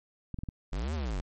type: clicks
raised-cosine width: 5 ms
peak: -24 dBFS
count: 4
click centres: 0.343 / 0.388 / 0.435 / 0.488 s
type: linear two-way sweep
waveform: square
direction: up then down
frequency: 39.71 to 82.41 to 39.71 Hz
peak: -31 dBFS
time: 0.72-1.21 s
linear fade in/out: 10 ms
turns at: 0.94 s
effects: MP3 32 kbps